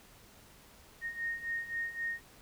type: beating tone pair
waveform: sine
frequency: 1851 / 1854.8 Hz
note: A#6 / A#6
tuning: -13 / -9 cents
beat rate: 3.8 Hz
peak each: -40 / -36 dBFS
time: 1.01-2.21 s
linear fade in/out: 50 ms
effects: pink hiss -58 dBFS RMS until 2.41 s